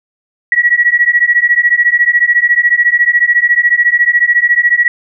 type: beating tone pair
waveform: sine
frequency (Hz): 1917 / 1931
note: A#6 / B6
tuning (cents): +48 / -39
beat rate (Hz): 14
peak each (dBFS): -10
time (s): 0.52-4.88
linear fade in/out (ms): 2
effects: none